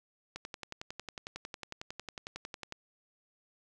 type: click train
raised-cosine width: 0.2 ms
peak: -23 dBFS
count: 27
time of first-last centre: 0.36-2.724 s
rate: 11 Hz
effects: none